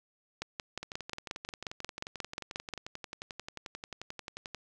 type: two click trains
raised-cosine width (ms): 0.2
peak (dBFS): -23 / -18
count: 43 / 14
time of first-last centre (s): 0.83-4.547 / 0.42-2.737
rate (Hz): 11.3 / 5.61
effects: none